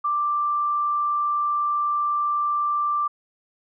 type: tone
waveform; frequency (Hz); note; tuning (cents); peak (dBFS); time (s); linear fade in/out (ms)
sine; 1178; D6; +5; -20; 0.04-3.08; 10
effects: none